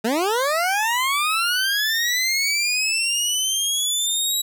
20% pulse linear sweep, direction up, 207.7 to 3886 Hz, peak -14 dBFS, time 0.04-4.42 s, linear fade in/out 10 ms, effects none

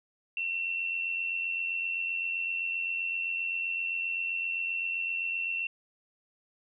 sine tone with amplitude modulation, 2707 Hz, E7, 45 cents sharp, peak -27 dBFS, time 0.37-5.67 s, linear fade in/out 2 ms, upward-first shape sine, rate 87.7 Hz, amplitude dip 50%, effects none

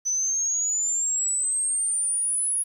sine exponential sweep, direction up, 5990 to 10510 Hz, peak -22 dBFS, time 0.05-2.64 s, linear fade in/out 20 ms, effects 9-bit

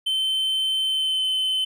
triangle tone with pitch glide, 3084 to 3057 Hz, G7 to G7, -29 to -44 cents, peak -19 dBFS, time 0.06-1.65 s, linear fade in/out 10 ms, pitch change -15 cents, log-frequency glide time 0.84-1.26 s, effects none

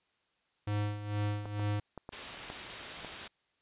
square tone with tremolo, 103.83 Hz, G#2, in tune, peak -30 dBFS, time 0.67-1.8 s, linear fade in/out 5 ms, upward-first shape sine, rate 2.2 Hz, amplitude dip 70%
clicks, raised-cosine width 1 ms, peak -28 dBFS, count 6, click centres 1.456 / 1.596 / 1.977 / 2.091 / 2.501 / 3.047 s
white noise, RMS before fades -40 dBFS, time 2.12-3.28 s, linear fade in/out 10 ms
effects white hiss -75 dBFS RMS until 3.61 s + resampled to 8000 Hz

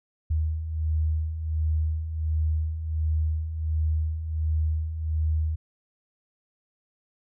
sine beating tone pair, 77.4 / 78.8 Hz, D#2 / D#2, -9 / +23 cents, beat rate 1.4 Hz, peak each -31 / -24 dBFS, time 0.3-5.56 s, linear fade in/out 10 ms, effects none

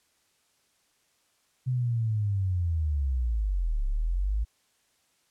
sine linear two-way sweep, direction down then up, 129.3 to 33.33 to 55.6 Hz, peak -24 dBFS, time 1.66-4.45 s, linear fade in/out 20 ms, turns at 3.85 s, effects white hiss -69 dBFS RMS until 5.3 s + low-pass 10000 Hz 12 dB/octave

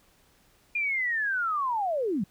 sine linear sweep, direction down, 2434 to 167.1 Hz, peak -25 dBFS, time 0.75-2.24 s, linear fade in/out 5 ms, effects pink hiss -63 dBFS RMS until 2.3 s

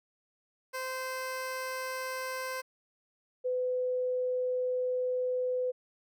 15% pulse / sine tone pair in turn, 518 / 503.5 Hz, C5 / B4, -17 / +33 cents, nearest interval unison, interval 50 cents, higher first, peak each -28 dBFS, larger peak neither, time 0.73-2.62 / 3.44-5.72 s, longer second, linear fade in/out 20 ms, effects none

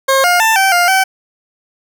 20% pulse tone with pitch steps, 537 / 710 / 889 / 773 / 704 / 765 Hz, C5 / F5 / A5 / G5 / F5 / G5, +45 / +28 / +18 / -24 / +14 / -42 cents, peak -4 dBFS, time 0.08-1.04 s, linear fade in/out 10 ms, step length 160 ms, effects none

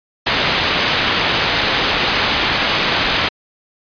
white low-pass noise, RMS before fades -17 dBFS, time 0.26-3.29 s, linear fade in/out 10 ms, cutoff 4000 Hz, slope 24 dB/octave, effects resampled to 11025 Hz

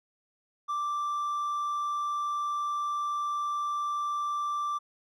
triangle tone with hard clipping, 1174.7 Hz, D6, in tune, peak -29 dBFS, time 0.68-4.79 s, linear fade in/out 20 ms, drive 5 dB, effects none

